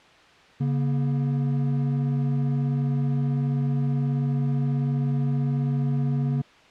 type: tone pair together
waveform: triangle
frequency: 140.29 / 238.9 Hz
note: C#3 / A#3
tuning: +21 / +43 cents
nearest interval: major sixth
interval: 922 cents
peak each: -20 / -27 dBFS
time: 0.6-6.42 s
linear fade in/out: 10 ms
effects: white hiss -52 dBFS RMS until 6.7 s + low-pass 3000 Hz 12 dB/octave